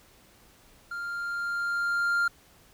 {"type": "tone with level ramp", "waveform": "triangle", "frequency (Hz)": 1396.9, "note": "F6", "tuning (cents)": 0, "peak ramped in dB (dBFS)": [-31, -20], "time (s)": [0.91, 2.28], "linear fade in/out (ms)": 5, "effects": ["pink hiss -58 dBFS RMS until 2.73 s"]}